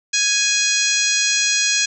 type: harmonic tone with a mistuned harmonic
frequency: 830.6 Hz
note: G#5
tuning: in tune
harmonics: 2 / 3 / 4 / 5 / 6 / 7 / 8 / 9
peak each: -25 / -22 / -25 / -23 / -26 / -24 / -21 / -30 dBFS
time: 0.13-1.86 s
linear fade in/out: 10 ms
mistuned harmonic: 9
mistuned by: +44 cents
effects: none